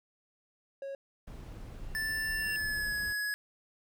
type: tone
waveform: triangle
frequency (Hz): 549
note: C#5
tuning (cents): -17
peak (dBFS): -35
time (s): 0.82-0.95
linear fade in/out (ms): 2
type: noise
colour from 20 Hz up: brown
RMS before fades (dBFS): -44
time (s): 1.27-3.13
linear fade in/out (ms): 5
type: tone with exponential growth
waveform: triangle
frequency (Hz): 2753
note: F7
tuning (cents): -25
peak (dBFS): -35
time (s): 1.73-2.56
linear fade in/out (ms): 0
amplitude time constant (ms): 180
type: tone with pitch glide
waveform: square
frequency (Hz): 1760 to 1681.5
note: A6 to G#6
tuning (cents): 0 to +21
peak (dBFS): -32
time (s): 1.95-3.34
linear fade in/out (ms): 0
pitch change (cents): -79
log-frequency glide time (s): 2.37-2.96
effects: none